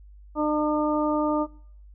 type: harmonic tone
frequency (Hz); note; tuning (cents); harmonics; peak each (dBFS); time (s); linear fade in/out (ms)
301.9; D4; +48; 1 / 2 / 3 / 4; -24 / -27 / -29 / -30; 0.35-1.47; 50
effects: noise-tail reverb RT60 0.6 s tail -24 dB re dry + added 50 Hz sine -45 dBFS peak until 1.94 s